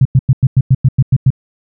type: tone bursts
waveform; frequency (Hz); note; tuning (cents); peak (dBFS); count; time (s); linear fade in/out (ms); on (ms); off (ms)
sine; 130.81; C3; 0; -4; 10; 0.01-1.304; 5; 43; 96
effects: none